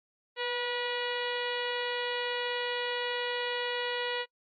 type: harmonic tone with a mistuned harmonic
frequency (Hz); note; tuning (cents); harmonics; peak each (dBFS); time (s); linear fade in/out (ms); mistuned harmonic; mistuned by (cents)
484.5; B4; -33; 1 / 2 / 3 / 4 / 5 / 6 / 7 / 8 / 9; -34 / -38 / -41 / -37 / -42 / -39 / -43 / -45 / -48; 0.36-4.26; 50; 1; +23
effects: noise-tail reverb RT60 0.1 s tail -24 dB re dry + MP3 32 kbps